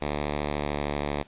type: tone with pitch glide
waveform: 5% pulse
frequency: 73.6 to 72.67 Hz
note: D2 to D2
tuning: +4 to -18 cents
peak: -16 dBFS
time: 0.01-1.23 s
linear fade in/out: 10 ms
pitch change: -22 cents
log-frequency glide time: 0.42-0.9 s
effects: pink hiss -56 dBFS RMS until 1.27 s + resampled to 8000 Hz